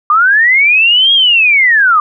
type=linear two-way sweep; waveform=sine; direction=up then down; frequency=1174.7 to 3294 to 1174.7 Hz; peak=-5 dBFS; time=0.1-2 s; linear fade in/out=2 ms; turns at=1.13 s; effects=none